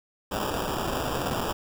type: noise with sample-and-hold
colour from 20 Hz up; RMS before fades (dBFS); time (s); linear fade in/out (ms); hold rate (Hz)
white; -29; 0.31-1.53; 10; 2100
effects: none